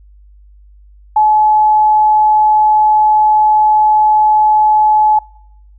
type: tone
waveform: sine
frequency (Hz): 855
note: A5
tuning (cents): -50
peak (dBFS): -6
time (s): 1.16-5.19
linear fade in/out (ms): 5
effects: noise-tail reverb RT60 0.8 s tail -25 dB re dry + added 50 Hz sine -39 dBFS peak until 5.78 s